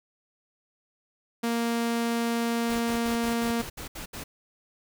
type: tone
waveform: sawtooth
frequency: 233.1 Hz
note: A#3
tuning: in tune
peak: -21 dBFS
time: 1.43-3.62 s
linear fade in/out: 10 ms
type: noise bursts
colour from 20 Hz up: pink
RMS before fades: -38 dBFS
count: 9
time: 2.69-4.24 s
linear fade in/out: 10 ms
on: 110 ms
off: 70 ms
effects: none